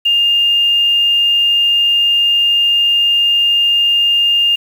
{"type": "tone with quantisation", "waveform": "sine", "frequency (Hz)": 2813, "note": "F7", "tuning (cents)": 12, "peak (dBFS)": -9, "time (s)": [0.05, 4.56], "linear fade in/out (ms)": 10, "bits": 6, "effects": []}